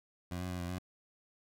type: tone with pitch steps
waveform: 20% pulse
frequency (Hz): 88.5 / 91.1 / 89.5 / 87.6 / 91.1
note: F2 / F#2 / F2 / F2 / F#2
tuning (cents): +23 / -26 / +43 / +6 / -26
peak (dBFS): -32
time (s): 0.31-0.785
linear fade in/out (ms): 5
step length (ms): 95
effects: none